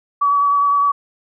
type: tone with vibrato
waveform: sine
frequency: 1139 Hz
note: C#6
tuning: 47 cents sharp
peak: -12 dBFS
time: 0.21-0.92 s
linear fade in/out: 10 ms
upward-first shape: sine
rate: 9.8 Hz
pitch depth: 15 cents each way
effects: none